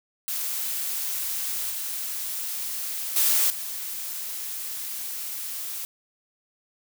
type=noise with level steps; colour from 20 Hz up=blue; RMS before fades=-29 / -31 / -21 / -33 dBFS; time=0.28-5.85 s; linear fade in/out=0 ms; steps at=1.7 / 3.16 / 3.5 s; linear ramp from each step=2 ms; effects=none